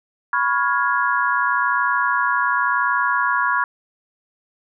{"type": "chord", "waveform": "sine", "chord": "C# dominant seventh", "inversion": "third", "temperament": "equal with one note detuned", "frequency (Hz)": [987.8, 1108.7, 1414, 1661.2], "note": ["B5", "C#6", "E#6", "G#6"], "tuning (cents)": [0, 0, 21, 0], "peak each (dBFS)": -22, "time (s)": [0.33, 3.64], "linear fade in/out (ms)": 2, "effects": []}